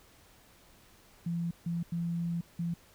sine tone bursts at uneven times, 170 Hz, F3, 46 cents flat, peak -30 dBFS, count 4, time 1.26-1.51 / 1.66-1.83 / 1.92-2.41 / 2.59-2.74 s, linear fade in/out 5 ms, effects pink hiss -60 dBFS RMS until 2.94 s

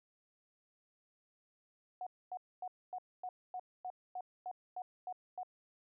sine tone bursts, 733 Hz, F#5, 16 cents flat, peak -39 dBFS, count 12, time 2.01-5.432 s, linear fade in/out 2 ms, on 56 ms, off 250 ms, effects none

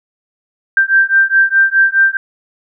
sine beating tone pair, 1572 / 1576.8 Hz, G6 / G6, +4 / +10 cents, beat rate 4.8 Hz, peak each -11 dBFS, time 0.77-2.17 s, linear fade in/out 2 ms, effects none

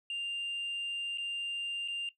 sine tone with dropouts, 2794 Hz, F7, in tune, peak -31 dBFS, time 0.1-2.09 s, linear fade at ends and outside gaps 2 ms, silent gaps 1.175-1.182 / 1.878-1.883 s, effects noise-tail reverb RT60 0.1 s tail -17 dB re dry + tanh soft clip ceiling -32 dBFS

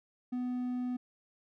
triangle tone, 248.8 Hz, B3, 13 cents sharp, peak -30 dBFS, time 0.32-0.97 s, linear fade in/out 10 ms, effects none

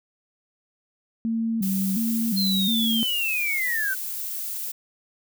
sine tone with vibrato, 209.1 Hz, G#3, 12 cents sharp, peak -22 dBFS, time 1.25-3.03 s, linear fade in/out 0 ms, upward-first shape square, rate 1.4 Hz, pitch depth 140 cents each way
violet noise, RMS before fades -31 dBFS, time 1.62-4.72 s, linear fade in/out 10 ms
sine linear sweep, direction down, 4215 to 1493 Hz, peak -23 dBFS, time 2.36-3.95 s, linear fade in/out 20 ms
effects none

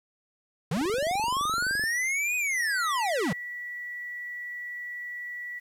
square linear two-way sweep, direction up then down, 134.4 to 2514 to 134.4 Hz, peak -26 dBFS, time 0.71-3.33 s, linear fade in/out 5 ms, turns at 2.36 s
click train, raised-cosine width 2 ms, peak -27 dBFS, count 26, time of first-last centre 0.77-1.838 s, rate 23.4 Hz
sine tone, 1948 Hz, B6, 24 cents flat, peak -34 dBFS, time 2.57-5.6 s, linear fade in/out 20 ms
effects low-pass 12000 Hz 12 dB/octave + 10-bit

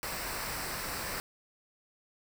pink noise with comb filter, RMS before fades -37 dBFS, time 0.03-1.2 s, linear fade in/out 0 ms, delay 0.3 ms, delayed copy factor -0.55, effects none

